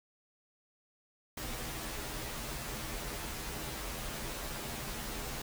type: noise with comb filter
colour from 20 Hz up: pink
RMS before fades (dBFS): -40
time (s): 1.37-5.42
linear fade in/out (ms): 5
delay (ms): 11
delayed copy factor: -1
effects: none